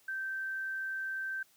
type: tone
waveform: sine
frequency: 1557 Hz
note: G6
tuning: 12 cents flat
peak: -34 dBFS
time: 0.08-1.43 s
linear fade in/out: 5 ms
effects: white hiss -66 dBFS RMS until 1.56 s + high-pass 60 Hz 12 dB/octave